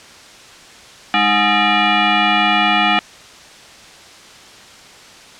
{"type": "tone with frequency modulation", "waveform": "sine", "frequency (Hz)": 831, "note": "G#5", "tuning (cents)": 1, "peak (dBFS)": -11, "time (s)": [1.14, 2.99], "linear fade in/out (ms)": 0, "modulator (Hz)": 519, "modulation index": 4.4, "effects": ["white hiss -40 dBFS RMS until 5.39 s", "low-pass 6000 Hz 12 dB/octave"]}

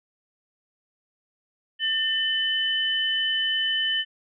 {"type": "tone pair together", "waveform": "sine", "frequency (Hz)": [1798, 3021], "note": ["A6", "F#7"], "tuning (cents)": [37, 35], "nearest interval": "major sixth", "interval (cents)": 898, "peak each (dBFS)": [-27, -23], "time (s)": [1.79, 4.05], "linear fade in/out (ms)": 50, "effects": []}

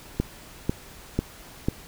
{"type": "click train", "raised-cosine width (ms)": 3, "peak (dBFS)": -9, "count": 4, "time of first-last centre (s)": [0.2, 1.685], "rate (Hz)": 2.02, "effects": ["pink hiss -46 dBFS RMS until 1.87 s"]}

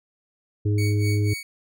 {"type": "harmonic tone", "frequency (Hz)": 103.83, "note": "G#2", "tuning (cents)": 0, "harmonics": [1, 3, 4], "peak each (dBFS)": [-19, -29, -31], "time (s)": [0.65, 1.34], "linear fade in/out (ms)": 10}
{"type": "tone with tremolo", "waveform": "sawtooth", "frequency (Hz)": 2239, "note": "C#7", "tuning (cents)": 17, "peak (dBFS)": -26, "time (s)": [0.78, 1.43], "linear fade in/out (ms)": 2, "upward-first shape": "sine", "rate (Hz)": 4, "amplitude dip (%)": 85}
{"effects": []}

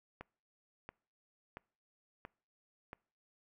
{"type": "click train", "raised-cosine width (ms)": 0.5, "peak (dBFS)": -30, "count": 5, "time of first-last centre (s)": [0.21, 2.931], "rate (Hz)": 1.47, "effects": ["noise-tail reverb RT60 0.5 s tail -26 dB re dry"]}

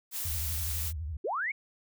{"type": "noise", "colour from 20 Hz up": "blue", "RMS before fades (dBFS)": -35, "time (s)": [0.11, 0.93], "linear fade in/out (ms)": 50}
{"type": "tone with vibrato", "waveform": "sine", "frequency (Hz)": 77.78, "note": "D#2", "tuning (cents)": 0, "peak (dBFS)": -33, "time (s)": [0.25, 1.17], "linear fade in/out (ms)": 5, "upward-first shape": "sine", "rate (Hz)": 12, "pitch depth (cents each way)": 190}
{"type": "linear sweep", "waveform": "sine", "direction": "up", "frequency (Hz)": [313, 2278], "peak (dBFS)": -29, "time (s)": [1.24, 1.52], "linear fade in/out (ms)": 10}
{"effects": []}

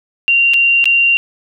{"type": "tone with dropouts", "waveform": "sine", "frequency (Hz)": 2767, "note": "F7", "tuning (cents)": -17, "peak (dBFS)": -8, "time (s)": [0.28, 1.17], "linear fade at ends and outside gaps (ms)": 0, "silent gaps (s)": [[0.536, 0.541], [0.842, 0.856]], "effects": []}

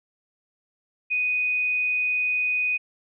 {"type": "tone", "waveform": "sine", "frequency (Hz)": 2489, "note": "D#7", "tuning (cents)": 0, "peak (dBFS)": -21, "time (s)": [1.1, 2.78], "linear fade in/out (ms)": 20, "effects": []}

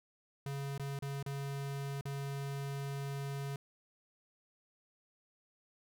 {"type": "tone with dropouts", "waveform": "square", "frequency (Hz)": 139.3, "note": "C#3", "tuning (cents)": 9, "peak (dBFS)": -38, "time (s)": [0.46, 3.56], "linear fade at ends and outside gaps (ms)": 2, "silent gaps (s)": [[0.779, 0.796], [0.99, 1.023], [1.228, 1.262], [2.011, 2.054]], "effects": []}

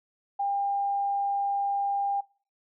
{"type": "tone", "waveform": "sine", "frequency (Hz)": 800, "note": "G5", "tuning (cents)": 35, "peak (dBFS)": -25, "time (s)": [0.39, 2.21], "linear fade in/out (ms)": 10, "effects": ["noise-tail reverb RT60 0.4 s tail -23 dB re dry"]}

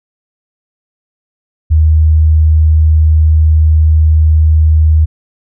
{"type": "tone", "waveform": "sine", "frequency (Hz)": 78.2, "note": "D#2", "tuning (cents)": 9, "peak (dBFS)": -4, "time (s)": [1.7, 5.06], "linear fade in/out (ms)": 20, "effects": []}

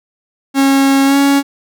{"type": "tone with pitch glide", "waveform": "45% pulse", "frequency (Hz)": [273, 279.1], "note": ["C#4", "C#4"], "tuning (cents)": [-26, 12], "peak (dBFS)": -8, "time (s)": [0.54, 1.43], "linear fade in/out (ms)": 50, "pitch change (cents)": 38, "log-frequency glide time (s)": [1.05, 1.17], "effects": []}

